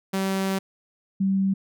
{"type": "tone pair in turn", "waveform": ["sawtooth", "sine"], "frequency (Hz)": [192.5, 193.41], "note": ["G3", "G3"], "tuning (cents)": [-31, -23], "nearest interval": "unison", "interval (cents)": 8, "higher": "second", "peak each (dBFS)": -19, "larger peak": "neither", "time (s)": [[0.13, 0.59], [1.2, 1.54]], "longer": "first", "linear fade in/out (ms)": 10, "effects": []}